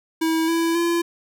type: tone with pitch steps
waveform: square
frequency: 323.6 / 331.9 / 340.5 Hz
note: E4 / E4 / F4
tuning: -32 / +12 / -44 cents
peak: -19 dBFS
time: 0.21-1.02 s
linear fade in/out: 10 ms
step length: 270 ms
effects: none